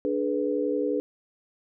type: chord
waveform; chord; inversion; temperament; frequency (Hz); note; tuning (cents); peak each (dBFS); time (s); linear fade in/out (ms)
sine; G# diminished; second; equal with one note detuned; 293.7 / 422.6 / 493.9; D4 / G#4 / B4; 0 / +30 / 0; -28; 0.05-1; 0
effects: none